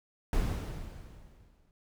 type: noise with exponential decay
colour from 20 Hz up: brown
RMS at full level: -27 dBFS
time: 0.33-1.71 s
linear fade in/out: 1 ms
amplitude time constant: 300 ms
effects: none